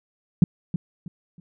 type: tone with echo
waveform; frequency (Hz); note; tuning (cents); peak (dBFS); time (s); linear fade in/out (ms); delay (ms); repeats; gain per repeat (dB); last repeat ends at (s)
sine; 171.6; F3; -30; -9; 0.42-0.44; 2; 320; 3; -11; 1.4
effects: none